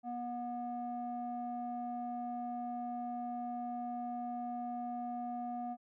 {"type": "tone with low-pass filter", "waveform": "square", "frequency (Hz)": 241.9, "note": "B3", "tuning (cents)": -36, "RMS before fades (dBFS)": -40, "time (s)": [0.03, 5.77], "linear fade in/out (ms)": 50, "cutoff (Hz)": 780, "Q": 5, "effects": []}